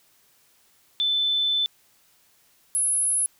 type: tone pair in turn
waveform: sine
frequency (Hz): 3520 / 10578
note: A7 / E9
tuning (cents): 0 / +5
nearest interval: octave + perfect fifth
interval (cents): 1905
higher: second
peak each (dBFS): -20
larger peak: neither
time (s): 1-1.66 / 2.75-3.26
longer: first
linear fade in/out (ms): 0
effects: white hiss -61 dBFS RMS until 3.39 s